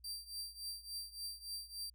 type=tone with tremolo; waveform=sawtooth; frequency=4699 Hz; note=D8; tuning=in tune; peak=-37 dBFS; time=0.04-1.9 s; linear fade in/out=5 ms; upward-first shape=triangle; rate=3.5 Hz; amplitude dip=90%; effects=added 60 Hz sine -62 dBFS peak until 1.94 s